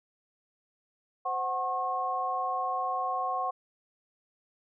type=tone cluster; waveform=sine; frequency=518 / 743 / 1083 Hz; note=C5 / F#5 / C#6; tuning=-17 / +7 / -41 cents; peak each=-39 / -31 / -31 dBFS; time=1.25-3.51 s; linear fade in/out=10 ms; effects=none